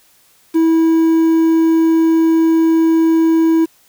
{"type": "tone with quantisation", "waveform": "triangle", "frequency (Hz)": 325.6, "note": "E4", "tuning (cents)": -21, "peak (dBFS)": -7, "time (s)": [0.54, 3.66], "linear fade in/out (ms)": 20, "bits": 6, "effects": ["white hiss -52 dBFS RMS until 3.88 s"]}